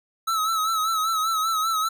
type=tone with vibrato; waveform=square; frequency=1300 Hz; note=E6; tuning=24 cents flat; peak=-22 dBFS; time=0.27-1.89 s; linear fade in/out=10 ms; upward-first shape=sine; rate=5.1 Hz; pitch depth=55 cents each way; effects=none